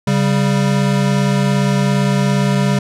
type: tone pair together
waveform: square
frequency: 138.59 / 196 Hz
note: C#3 / G3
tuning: 0 / 0 cents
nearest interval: tritone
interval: 600 cents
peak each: -16 dBFS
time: 0.07-2.79 s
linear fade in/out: 5 ms
effects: low-pass 9000 Hz 12 dB/octave